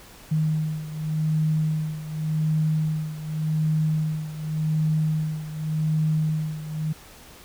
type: beating tone pair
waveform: sine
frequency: 155.56 / 156.43 Hz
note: D#3 / D#3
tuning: 0 / +10 cents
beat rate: 0.87 Hz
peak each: -23 / -27 dBFS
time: 0.31-6.93 s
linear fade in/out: 10 ms
effects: pink hiss -47 dBFS RMS until 7.44 s